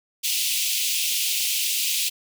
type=high-pass noise; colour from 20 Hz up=pink; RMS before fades=-24 dBFS; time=0.23-2.1 s; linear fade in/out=20 ms; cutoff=2500 Hz; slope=48 dB/octave; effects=none